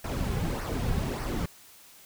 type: noise with flanger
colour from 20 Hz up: brown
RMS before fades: -30 dBFS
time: 0.04-1.46 s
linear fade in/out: 5 ms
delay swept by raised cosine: 0.27 to 3.37 ms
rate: 1.7 Hz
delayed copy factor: -0.6
effects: white hiss -53 dBFS RMS until 2.05 s